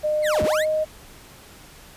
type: tone with pitch glide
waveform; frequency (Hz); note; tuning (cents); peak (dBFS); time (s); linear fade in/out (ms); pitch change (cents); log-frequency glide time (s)
sine; 608 to 621.1; D#5 to D#5; -40 to -3; -19; 0.03-0.85; 20; +37; 0.22-0.68
type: linear two-way sweep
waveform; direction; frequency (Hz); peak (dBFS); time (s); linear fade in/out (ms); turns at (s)
35% pulse; down then up; 2283 to 32.7 to 2283; -22; 0.22-0.66; 50; 0.43
effects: pink hiss -46 dBFS RMS until 1.96 s + resampled to 32000 Hz